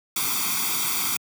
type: noise with comb filter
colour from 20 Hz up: white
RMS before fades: -25 dBFS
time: 0.16-1.17 s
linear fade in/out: 5 ms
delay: 0.86 ms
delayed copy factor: +0.95
effects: high-pass 150 Hz 12 dB/octave